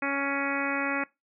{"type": "harmonic tone", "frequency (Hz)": 278.5, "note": "C#4", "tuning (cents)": 8, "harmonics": [1, 2, 3, 4, 5, 6, 7, 8, 9], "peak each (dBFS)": [-32, -35, -37, -36, -34, -36, -35, -36, -37], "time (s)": [0.02, 1.04], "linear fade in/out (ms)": 5, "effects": ["noise-tail reverb RT60 0.2 s tail -21 dB re dry"]}